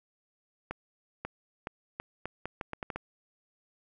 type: accelerating click train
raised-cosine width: 0.5 ms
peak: -20 dBFS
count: 11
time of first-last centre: 0.71-2.96 s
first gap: 540 ms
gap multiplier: 0.78
effects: none